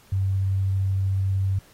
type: tone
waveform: sine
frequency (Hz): 96.3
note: G2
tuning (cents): -30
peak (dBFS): -20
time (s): 0.12-1.59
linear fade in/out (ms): 5
effects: pink hiss -55 dBFS RMS until 1.73 s + AAC 48 kbps